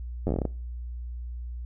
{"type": "slowing click train", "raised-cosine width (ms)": 2, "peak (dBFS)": -14, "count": 10, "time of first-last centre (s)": [0.27, 0.453], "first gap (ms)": 10, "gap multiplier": 1.17, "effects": ["noise-tail reverb RT60 0.4 s tail -23 dB re dry", "added 60 Hz sine -33 dBFS peak until 1.65 s"]}